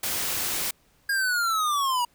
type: noise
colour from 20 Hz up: white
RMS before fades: -28 dBFS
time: 0.03-0.71 s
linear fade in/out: 5 ms
type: linear sweep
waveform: square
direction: down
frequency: 1633 to 948 Hz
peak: -23 dBFS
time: 1.09-2.05 s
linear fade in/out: 5 ms
effects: pink hiss -63 dBFS RMS until 2.14 s